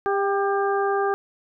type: harmonic tone with a mistuned harmonic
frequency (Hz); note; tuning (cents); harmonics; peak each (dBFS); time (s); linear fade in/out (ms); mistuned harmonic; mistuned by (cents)
398.7; G4; +29; 1 / 2 / 3 / 4; -22 / -25 / -28 / -31; 0.06-1.14; 0; 2; -19
effects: none

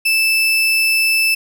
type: tone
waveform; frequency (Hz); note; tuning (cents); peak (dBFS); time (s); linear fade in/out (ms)
35% pulse; 2637; E7; 0; -11; 0.05-1.35; 10
effects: 8-bit

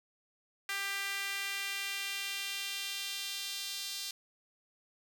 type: tone with high-pass filter sweep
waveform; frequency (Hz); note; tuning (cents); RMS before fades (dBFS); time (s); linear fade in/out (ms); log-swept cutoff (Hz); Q
sawtooth; 395.8; G4; +17; -38; 0.69-4.11; 2; 1800 to 4100; 1.8
effects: none

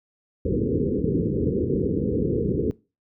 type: low-pass noise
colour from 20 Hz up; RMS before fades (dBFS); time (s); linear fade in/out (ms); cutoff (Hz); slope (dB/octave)
white; -23; 0.45-2.71; 0; 480; 96
effects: noise-tail reverb RT60 0.3 s tail -22 dB re dry + high-pass 60 Hz 12 dB/octave

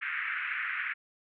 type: band-pass noise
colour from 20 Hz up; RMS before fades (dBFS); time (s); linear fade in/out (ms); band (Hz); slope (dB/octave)
pink; -34; 0.01-0.94; 20; 1400 to 2400; 48
effects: none

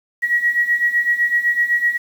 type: beating tone pair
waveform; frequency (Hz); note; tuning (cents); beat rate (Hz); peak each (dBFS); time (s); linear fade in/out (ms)
sine; 1908 / 1915.9; A#6 / A#6; +40 / +47; 7.9; -20 / -16; 0.22-1.98; 20
effects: 7-bit

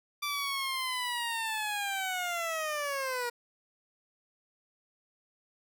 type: linear sweep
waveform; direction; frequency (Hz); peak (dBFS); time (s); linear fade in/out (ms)
15% pulse; down; 1174.7 to 473.3; -25; 0.22-3.3; 10
effects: none

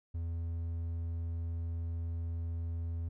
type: tone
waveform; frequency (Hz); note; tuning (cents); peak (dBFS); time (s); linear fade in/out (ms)
triangle; 83.6; E2; +25; -32; 0.14-3.09; 10
effects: none

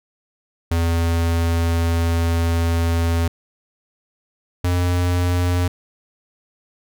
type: tone pair in turn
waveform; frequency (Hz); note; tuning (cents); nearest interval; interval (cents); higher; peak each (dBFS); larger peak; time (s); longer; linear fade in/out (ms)
square; 83.8 / 88.78; E2 / F2; +29 / +29; minor second; 100; second; -17; neither; 0.71-3.28 / 4.64-5.68; first; 5
effects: none

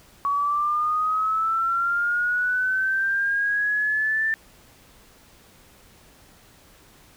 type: linear sweep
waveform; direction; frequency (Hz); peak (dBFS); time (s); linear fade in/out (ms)
sine; up; 1123 to 1782; -20; 0.25-4.34; 0
effects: pink hiss -53 dBFS RMS until 7.16 s

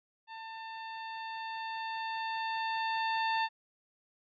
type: tone with level ramp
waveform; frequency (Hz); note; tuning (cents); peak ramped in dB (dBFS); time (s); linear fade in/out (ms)
sawtooth; 895; A5; +29; -39 to -24; 0.27-3.49; 50
effects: resampled to 11025 Hz

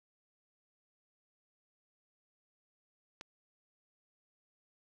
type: click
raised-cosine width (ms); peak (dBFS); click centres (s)
0.2; -27; 3.211
effects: none

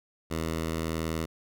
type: tone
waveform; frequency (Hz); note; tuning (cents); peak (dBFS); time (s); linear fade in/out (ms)
10% pulse; 80.9; E2; -32; -21; 0.3-1.26; 20
effects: none

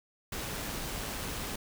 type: noise with amplitude modulation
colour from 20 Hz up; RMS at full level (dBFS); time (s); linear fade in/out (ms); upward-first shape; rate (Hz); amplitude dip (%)
pink; -36; 0.32-1.56; 5; sine; 108; 25
effects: none

